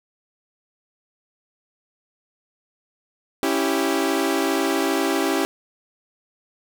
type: chord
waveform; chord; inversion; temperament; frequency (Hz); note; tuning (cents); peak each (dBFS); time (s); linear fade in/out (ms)
sawtooth; C# diminished; none; equal; 277.2 / 329.6 / 392; C#4 / E4 / G4; 0 / 0 / 0; -20; 3.43-5.45; 0
effects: none